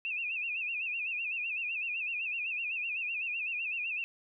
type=tone with vibrato; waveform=sine; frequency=2592 Hz; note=E7; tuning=30 cents flat; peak=-32 dBFS; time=0.05-4.04 s; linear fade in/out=0 ms; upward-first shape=sine; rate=7.9 Hz; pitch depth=120 cents each way; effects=none